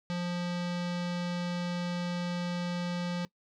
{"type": "tone with low-pass filter", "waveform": "square", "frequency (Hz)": 175.8, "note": "F3", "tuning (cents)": 12, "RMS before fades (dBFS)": -33, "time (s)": [0.1, 3.25], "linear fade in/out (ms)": 0, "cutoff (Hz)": 4700, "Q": 1.7, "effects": ["noise-tail reverb RT60 0.1 s tail -21 dB re dry"]}